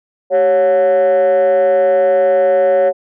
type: tone with frequency modulation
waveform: sine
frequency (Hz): 554.4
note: C#5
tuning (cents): 0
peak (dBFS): -6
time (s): 0.3-2.93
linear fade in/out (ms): 50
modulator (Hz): 168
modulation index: 0.59
effects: tanh soft clip ceiling -8 dBFS